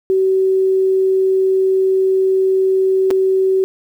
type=tone with dropouts; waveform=sine; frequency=380.3 Hz; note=F#4; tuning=48 cents sharp; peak=-11 dBFS; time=0.1-3.64 s; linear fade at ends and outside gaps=0 ms; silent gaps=3.105-3.11 s; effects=8-bit